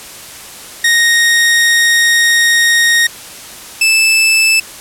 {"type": "tone pair in turn", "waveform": "sawtooth", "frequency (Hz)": [1864.7, 2631], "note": ["A#6", "E7"], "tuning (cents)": [0, -4], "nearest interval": "tritone", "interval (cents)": 596, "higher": "second", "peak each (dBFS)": -4, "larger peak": "neither", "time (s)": [[0.84, 3.07], [3.81, 4.6]], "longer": "first", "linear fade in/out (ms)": 5, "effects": ["white hiss -31 dBFS RMS until 4.8 s", "low-pass 12000 Hz 12 dB/octave"]}